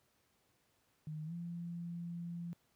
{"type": "tone with pitch glide", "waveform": "sine", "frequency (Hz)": [154.4, 171.32], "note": ["D#3", "F3"], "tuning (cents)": [-13, -33], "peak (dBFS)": -40, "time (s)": [1.07, 2.53], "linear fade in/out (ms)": 0, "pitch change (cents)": 180, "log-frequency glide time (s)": [1.25, 1.33], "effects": ["pink hiss -75 dBFS RMS until 2.75 s", "high-pass 80 Hz 12 dB/octave"]}